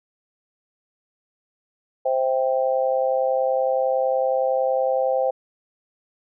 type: chord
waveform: sine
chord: C major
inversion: none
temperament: just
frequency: 523.3 / 654.1 / 784.9 Hz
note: C5 / E5 / G5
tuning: 0 / -14 / +2 cents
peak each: -20 / -26 / -25 dBFS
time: 2.05-5.31 s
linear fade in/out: 10 ms
effects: none